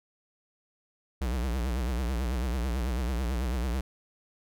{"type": "tone with vibrato", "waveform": "square", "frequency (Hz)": 62, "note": "B1", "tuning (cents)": 7, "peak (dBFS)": -28, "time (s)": [1.21, 3.81], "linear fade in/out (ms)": 5, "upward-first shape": "triangle", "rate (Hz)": 9.1, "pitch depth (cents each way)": 190, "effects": []}